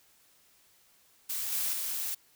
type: noise with level steps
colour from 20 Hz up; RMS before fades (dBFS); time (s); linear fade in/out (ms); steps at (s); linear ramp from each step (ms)
blue; -34 / -31 / -34; 1.29-2.15; 10; 1.52 / 1.73; 2
effects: white hiss -64 dBFS RMS until 2.35 s